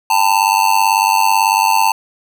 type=tone with amplitude modulation; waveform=square; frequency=891 Hz; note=A5; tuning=22 cents sharp; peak=-7 dBFS; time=0.1-1.92 s; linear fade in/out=5 ms; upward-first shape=sine; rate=98.1 Hz; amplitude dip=95%; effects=none